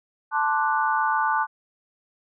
sine chord, D dominant seventh, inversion second, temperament equal, 880 / 1046.5 / 1174.7 / 1480 Hz, A5 / C6 / D6 / F#6, 0 / 0 / 0 / 0 cents, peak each -23 / -29 / -26 / -26 dBFS, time 0.31-1.47 s, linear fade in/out 50 ms, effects none

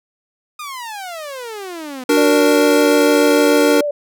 sawtooth exponential sweep, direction down, 1244.5 to 246.9 Hz, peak -23 dBFS, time 0.59-2.04 s, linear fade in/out 5 ms
square chord, D augmented, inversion none, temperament equal, 293.7 / 370 / 466.2 Hz, D4 / F#4 / A#4, 0 / 0 / 0 cents, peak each -15 / -21 / -15 dBFS, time 2.09-3.81 s, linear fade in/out 5 ms
sine tone with vibrato, 579 Hz, D5, 25 cents flat, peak -17 dBFS, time 2.17-3.91 s, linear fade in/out 5 ms, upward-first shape triangle, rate 6.7 Hz, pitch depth 40 cents each way
effects none

